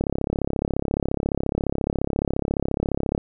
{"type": "click train", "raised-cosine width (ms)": 2, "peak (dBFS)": -9, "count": 110, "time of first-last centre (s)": [0.01, 3.179], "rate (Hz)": 34.4, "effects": []}